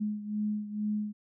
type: beating tone pair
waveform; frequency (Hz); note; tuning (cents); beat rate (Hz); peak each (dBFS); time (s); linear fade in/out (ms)
sine; 210 / 212.2; G#3 / G#3; +19 / +38; 2.2; -31 / -36; 0-1.13; 20
effects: none